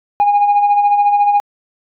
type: tone with tremolo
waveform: sine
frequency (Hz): 819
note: G#5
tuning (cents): -24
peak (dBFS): -5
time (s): 0.2-1.4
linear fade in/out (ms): 0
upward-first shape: sine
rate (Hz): 14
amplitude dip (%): 55
effects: tanh soft clip ceiling -6 dBFS